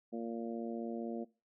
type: harmonic tone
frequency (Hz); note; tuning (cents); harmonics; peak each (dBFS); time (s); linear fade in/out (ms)
115.7; A#2; -13; 2 / 3 / 4 / 5 / 6; -39 / -43 / -45 / -47 / -49; 0.12-1.25; 20
effects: noise-tail reverb RT60 0.3 s tail -20 dB re dry